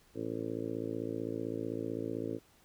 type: harmonic tone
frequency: 55.7 Hz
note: A1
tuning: 22 cents sharp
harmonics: 2 / 3 / 4 / 5 / 6 / 7 / 8 / 9 / 10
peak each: -45 / -48 / -46 / -40 / -40 / -47 / -41 / -45 / -50 dBFS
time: 0.14-2.4 s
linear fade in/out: 50 ms
effects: pink hiss -65 dBFS RMS until 2.64 s